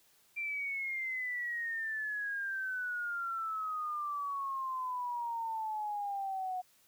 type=exponential sweep; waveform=sine; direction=down; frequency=2368 to 729 Hz; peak=-34 dBFS; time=0.36-6.62 s; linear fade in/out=20 ms; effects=white hiss -67 dBFS RMS until 6.87 s